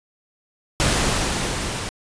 pink noise with level ramp, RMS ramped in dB -18 to -28 dBFS, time 0.8-1.89 s, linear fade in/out 0 ms, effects resampled to 22050 Hz

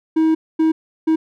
triangle tone bursts at uneven times, 319 Hz, D#4, 43 cents sharp, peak -10 dBFS, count 3, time 0.16-0.35 / 0.59-0.72 / 1.07-1.16 s, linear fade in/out 10 ms, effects none

